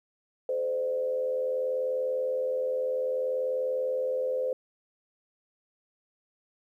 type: tone with frequency modulation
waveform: sine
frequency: 515 Hz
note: C5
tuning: 28 cents flat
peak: -26 dBFS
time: 0.49-4.53 s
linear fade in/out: 2 ms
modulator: 80.6 Hz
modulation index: 0.6
effects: 11-bit